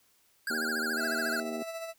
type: tone with vibrato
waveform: square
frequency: 1516 Hz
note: F#6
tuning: 42 cents sharp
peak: -31 dBFS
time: 0.47-1.4 s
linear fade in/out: 2 ms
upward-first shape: sine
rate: 14 Hz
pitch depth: 150 cents each way
type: harmonic tone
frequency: 78.6 Hz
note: D#2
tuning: 18 cents sharp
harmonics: 3 / 4 / 5 / 6 / 7 / 8 / 9 / 10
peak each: -37 / -42 / -40 / -49 / -49 / -51 / -52 / -49 dBFS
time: 0.5-1.63 s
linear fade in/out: 5 ms
type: tone with tremolo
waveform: 40% pulse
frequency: 659.3 Hz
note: E5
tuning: in tune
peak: -34 dBFS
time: 0.96-1.94 s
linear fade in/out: 50 ms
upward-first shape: sine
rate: 14 Hz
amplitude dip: 45%
effects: white hiss -67 dBFS RMS until 1.98 s